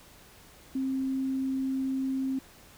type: tone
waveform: sine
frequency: 265.4 Hz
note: C4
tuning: 25 cents sharp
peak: -27 dBFS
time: 0.75-2.39 s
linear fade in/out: 5 ms
effects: pink hiss -54 dBFS RMS until 2.77 s